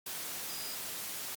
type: tone in noise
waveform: sine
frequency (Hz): 4924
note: D#8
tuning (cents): -19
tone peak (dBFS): -45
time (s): 0.49-0.75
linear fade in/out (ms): 5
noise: white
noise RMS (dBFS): -40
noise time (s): 0.06-1.35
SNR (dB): -8
effects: high-pass 100 Hz 12 dB/octave + Opus 48 kbps